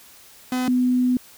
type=tone pair in turn; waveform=45% pulse / sine; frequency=253.1 / 250.5 Hz; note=B3 / B3; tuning=+43 / +25 cents; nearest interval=unison; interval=18 cents; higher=first; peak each=-21 / -16 dBFS; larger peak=second; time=0.52-0.68 / 0.68-1.17 s; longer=second; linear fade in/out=2 ms; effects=white hiss -48 dBFS RMS until 1.37 s